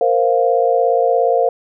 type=chord; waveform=sine; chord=Bb suspended second; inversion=none; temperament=equal; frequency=466.2 / 523.3 / 698.5 Hz; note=Bb4 / C5 / F5; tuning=0 / 0 / 0 cents; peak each=-16 dBFS; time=0.01-1.49 s; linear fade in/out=2 ms; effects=none